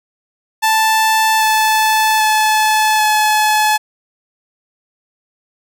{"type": "tone with pitch steps", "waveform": "sawtooth", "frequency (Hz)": [880, 871.9, 863.9, 855.9], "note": ["A5", "A5", "A5", "A5"], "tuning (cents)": [0, -16, -32, -48], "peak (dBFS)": -7, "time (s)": [0.62, 3.78], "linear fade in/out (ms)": 20, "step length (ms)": 790, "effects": []}